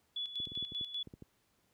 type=tone with tremolo; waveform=sine; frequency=3418 Hz; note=G#7; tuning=49 cents sharp; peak=-35 dBFS; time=0.16-1.03 s; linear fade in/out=5 ms; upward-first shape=square; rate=5.1 Hz; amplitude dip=65%
type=clicks; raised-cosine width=3 ms; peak=-35 dBFS; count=10; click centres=0.401 / 0.472 / 0.519 / 0.575 / 0.626 / 0.721 / 0.811 / 1.073 / 1.138 / 1.223 s
effects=pink hiss -74 dBFS RMS until 1.73 s + high-pass 60 Hz 12 dB/octave